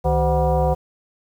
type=tone with frequency modulation; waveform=sine; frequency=291.6 Hz; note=D4; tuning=12 cents flat; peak=-15 dBFS; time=0.04-0.75 s; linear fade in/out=20 ms; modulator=224 Hz; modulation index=2.4; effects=8-bit